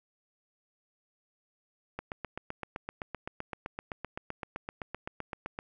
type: click train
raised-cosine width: 0.5 ms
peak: -21 dBFS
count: 29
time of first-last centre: 1.99-5.589 s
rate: 7.78 Hz
effects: none